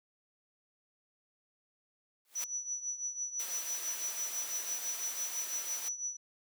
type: noise with exponential growth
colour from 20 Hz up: white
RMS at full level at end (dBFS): -37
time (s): 2.25-2.44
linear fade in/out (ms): 1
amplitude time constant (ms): 40
type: tone with tremolo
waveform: sine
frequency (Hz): 5920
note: F#8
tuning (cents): 0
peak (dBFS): -32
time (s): 2.35-6.17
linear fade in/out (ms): 10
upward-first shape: triangle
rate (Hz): 6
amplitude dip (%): 80
type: noise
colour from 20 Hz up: white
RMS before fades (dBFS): -43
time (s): 3.39-5.89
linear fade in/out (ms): 10
effects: high-pass 400 Hz 12 dB/octave